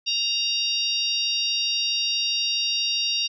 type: harmonic tone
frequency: 932.3 Hz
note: A#5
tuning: in tune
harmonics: 3 / 4 / 5 / 6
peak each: -26 / -27 / -28 / -29 dBFS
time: 0.06-3.28 s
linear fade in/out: 20 ms
effects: none